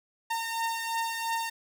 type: beating tone pair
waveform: sawtooth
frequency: 913 / 915.9 Hz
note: A#5 / A#5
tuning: -36 / -31 cents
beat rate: 2.9 Hz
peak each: -27 / -31 dBFS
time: 0.3-1.5 s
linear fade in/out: 10 ms
effects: none